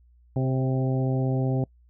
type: harmonic tone with a mistuned harmonic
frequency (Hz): 130.81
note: C3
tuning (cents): 0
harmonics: 1 / 2 / 3 / 4 / 5 / 6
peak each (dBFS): -23 / -29 / -33 / -35 / -37 / -39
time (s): 0.36-1.64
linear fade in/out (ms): 2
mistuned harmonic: 4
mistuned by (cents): +18
effects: noise-tail reverb RT60 0.1 s tail -26 dB re dry + added 60 Hz sine -54 dBFS peak until 1.89 s